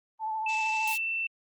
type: tone with vibrato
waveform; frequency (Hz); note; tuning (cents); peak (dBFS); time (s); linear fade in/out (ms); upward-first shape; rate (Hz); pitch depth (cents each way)
sine; 875; A5; -10; -29; 0.19-0.96; 50; sine; 13; 25
type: tone with pitch glide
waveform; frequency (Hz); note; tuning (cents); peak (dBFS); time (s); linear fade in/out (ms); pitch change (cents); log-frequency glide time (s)
sine; 2637 to 2678; E7 to E7; 0 to +27; -28; 0.46-1.27; 5; +27; 0.58-1.09
type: high-pass noise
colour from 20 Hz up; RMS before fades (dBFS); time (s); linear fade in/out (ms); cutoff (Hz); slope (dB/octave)
white; -36; 0.48-0.98; 20; 2000; 48
effects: Opus 24 kbps